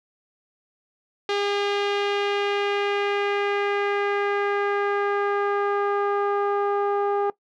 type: tone with low-pass filter sweep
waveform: sawtooth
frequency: 405.2 Hz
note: G#4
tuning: 43 cents flat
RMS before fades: -24 dBFS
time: 1.29-7.3 s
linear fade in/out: 2 ms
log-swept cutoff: 3700 to 980 Hz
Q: 1.8
effects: noise-tail reverb RT60 0.1 s tail -19 dB re dry